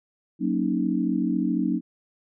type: chord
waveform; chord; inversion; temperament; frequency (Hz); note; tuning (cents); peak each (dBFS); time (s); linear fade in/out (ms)
sine; D# minor seventh; first; equal; 185 / 233.1 / 277.2 / 311.1; F#3 / A#3 / C#4 / D#4; 0 / 0 / 0 / 0; -27; 0.39-1.81; 50
effects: none